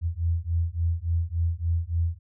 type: beating tone pair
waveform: sine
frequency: 82.41 / 85.91 Hz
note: E2 / F2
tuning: 0 / -28 cents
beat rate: 3.5 Hz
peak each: -26 dBFS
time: 0.01-2.19 s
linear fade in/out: 50 ms
effects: none